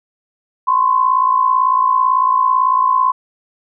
sine tone pair together, 1023 / 1081 Hz, C6 / C#6, -39 / -44 cents, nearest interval minor second, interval 95 cents, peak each -12 / -16 dBFS, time 0.67-3.12 s, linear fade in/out 10 ms, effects none

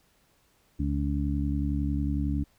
harmonic tone, 71 Hz, C#2, 42 cents sharp, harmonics 1 / 2 / 3 / 4, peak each -28 / -32 / -34 / -31 dBFS, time 0.79-2.44 s, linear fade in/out 10 ms, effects pink hiss -66 dBFS RMS until 2.58 s

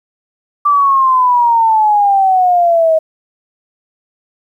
sine exponential sweep, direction down, 1174.7 to 631 Hz, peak -7 dBFS, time 0.65-2.99 s, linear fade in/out 10 ms, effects 8-bit

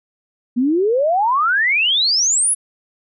sine exponential sweep, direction up, 233.1 to 10940 Hz, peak -13 dBFS, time 0.56-2.55 s, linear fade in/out 20 ms, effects none

